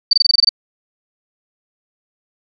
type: tone bursts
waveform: sine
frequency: 4600 Hz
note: D8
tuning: 37 cents flat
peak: -7 dBFS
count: 9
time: 0.11-0.492 s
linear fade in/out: 5 ms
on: 22 ms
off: 23 ms
effects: none